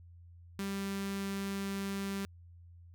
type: tone with notch filter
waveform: sawtooth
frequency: 196.8 Hz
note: G3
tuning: 7 cents sharp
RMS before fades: -37 dBFS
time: 0.59-2.25 s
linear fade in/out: 0 ms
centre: 670 Hz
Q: 1.1
effects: added 86 Hz sine -52 dBFS peak until 2.94 s